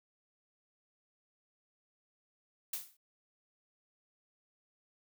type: noise with exponential decay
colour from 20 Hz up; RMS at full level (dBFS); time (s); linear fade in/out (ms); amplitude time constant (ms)
blue; -34; 2.73-2.97; 5; 51
effects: none